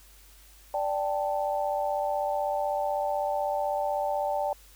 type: chord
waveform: sine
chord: D suspended fourth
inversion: none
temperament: equal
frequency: 587.3 / 784 / 880 Hz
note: D5 / G5 / A5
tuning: 0 / 0 / 0 cents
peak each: -29 / -30 / -32 dBFS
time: 0.74-4.53 s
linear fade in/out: 2 ms
effects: added 50 Hz sine -54 dBFS peak until 4.75 s + white hiss -56 dBFS RMS until 4.75 s